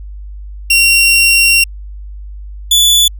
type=tone pair in turn; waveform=sawtooth; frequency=2747 / 3461 Hz; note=F7 / A7; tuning=-29 / -29 cents; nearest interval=major third; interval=400 cents; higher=second; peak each=-3 dBFS; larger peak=neither; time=0.7-1.64 / 2.71-3.08 s; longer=first; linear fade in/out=5 ms; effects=added 50 Hz sine -25 dBFS peak until 3.19 s